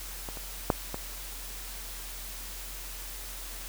clicks, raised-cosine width 1 ms, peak -24 / -27 / -8 / -19 dBFS, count 4, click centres 0.288 / 0.372 / 0.702 / 0.944 s, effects added 43 Hz sine -42 dBFS peak until 3.68 s + white hiss -42 dBFS RMS until 3.68 s

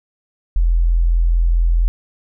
sine tone, 42.28 Hz, E1, 45 cents sharp, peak -11 dBFS, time 0.56-1.88 s, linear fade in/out 0 ms, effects none

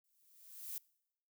violet noise with exponential growth, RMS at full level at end -41 dBFS, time 0.04-0.78 s, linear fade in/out 2 ms, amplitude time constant 160 ms, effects noise-tail reverb RT60 0.8 s tail -24 dB re dry

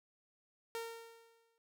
sawtooth tone with exponential decay, 459.1 Hz, A#4, 26 cents flat, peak -34 dBFS, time 0.75-1.58 s, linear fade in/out 0 ms, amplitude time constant 180 ms, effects none

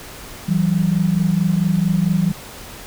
sine tone pair together, 164.81 / 189.3 Hz, E3 / F#3, 0 / +40 cents, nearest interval major second, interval 240 cents, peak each -17 dBFS, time 0.48-2.32 s, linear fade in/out 10 ms, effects pink hiss -36 dBFS RMS until 2.86 s

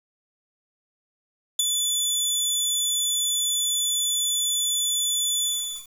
20% pulse tone with ADSR envelope, 3476 Hz, A7, 22 cents flat, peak -10 dBFS, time 1.59-5.88 s, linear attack 6 ms, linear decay 15 ms, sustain -6 dB, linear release 430 ms, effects 7-bit

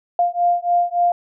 sine beating tone pair, 698.5 / 702 Hz, F5 / F5, 0 / +9 cents, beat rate 3.5 Hz, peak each -18 dBFS, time 0.19-1.12 s, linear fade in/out 2 ms, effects none

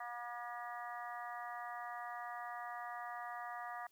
harmonic tone, 240 Hz, B3, 49 cents flat, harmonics 3 / 4 / 5 / 6 / 7 / 8, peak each -46 / -51 / -48 / -59 / -53 / -52 dBFS, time 0-3.87 s, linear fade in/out 5 ms, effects white hiss -74 dBFS RMS until 3.91 s

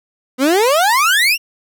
30% pulse exponential sweep, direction up, 245.8 to 2881 Hz, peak -8 dBFS, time 0.38-1.38 s, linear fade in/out 50 ms, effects none

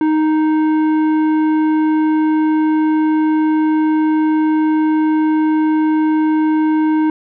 sine tone with tanh clipping, 311.1 Hz, D#4, in tune, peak -13 dBFS, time 0.01-7.1 s, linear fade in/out 2 ms, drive 11 dB, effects none

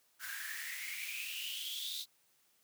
white noise with high-pass filter sweep, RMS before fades -42 dBFS, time 0.19-2.06 s, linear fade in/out 50 ms, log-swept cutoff 1500 to 3900 Hz, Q 9.8, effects white hiss -72 dBFS RMS until 2.63 s + high-pass 100 Hz 12 dB/octave

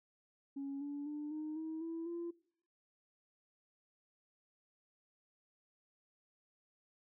sine tone with pitch steps, 277.2 / 287 / 297.1 / 307.6 / 318.4 / 329.6 / 341.3 Hz, C#4 / D4 / D4 / D#4 / D#4 / E4 / F4, 0 / -40 / +20 / -20 / +40 / 0 / -40 cents, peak -38 dBFS, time 0.56-2.31 s, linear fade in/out 10 ms, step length 250 ms, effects noise-tail reverb RT60 0.6 s tail -21 dB re dry + tanh soft clip ceiling -36 dBFS

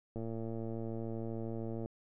click train, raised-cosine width 2 ms, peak -28 dBFS, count 193, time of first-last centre 0.16-1.859 s, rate 113 Hz, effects none

